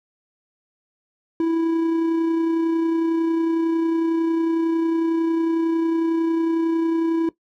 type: tone with amplitude modulation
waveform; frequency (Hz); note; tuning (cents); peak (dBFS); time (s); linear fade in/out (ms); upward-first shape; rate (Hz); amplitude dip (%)
triangle; 329.1; E4; -3; -14; 1.4-7.29; 2; sine; 31; 30
effects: noise-tail reverb RT60 0.1 s tail -17 dB re dry